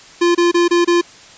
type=tone bursts; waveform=square; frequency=346.4 Hz; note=F4; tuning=14 cents flat; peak=-11 dBFS; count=5; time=0.21-1.014 s; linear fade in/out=10 ms; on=140 ms; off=26 ms; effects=white hiss -41 dBFS RMS until 1.37 s + resampled to 16000 Hz